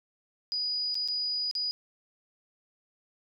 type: tone with dropouts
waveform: sine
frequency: 4925 Hz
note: D#8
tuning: 19 cents flat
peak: -28 dBFS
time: 0.52-1.71 s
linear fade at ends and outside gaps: 0 ms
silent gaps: 0.944-0.953 / 1.077-1.085 / 1.512-1.552 s
effects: none